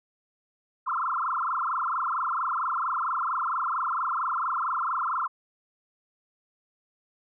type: tone with frequency modulation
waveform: sine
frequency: 1200 Hz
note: D6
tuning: 37 cents sharp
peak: -25 dBFS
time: 0.86-5.28 s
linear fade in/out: 20 ms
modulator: 24.4 Hz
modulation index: 7.9
effects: none